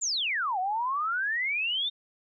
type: exponential two-way sweep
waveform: sine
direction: down then up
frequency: 7520 to 719 to 3668 Hz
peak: -26 dBFS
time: 0.01-1.9 s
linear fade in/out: 20 ms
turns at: 0.59 s
effects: none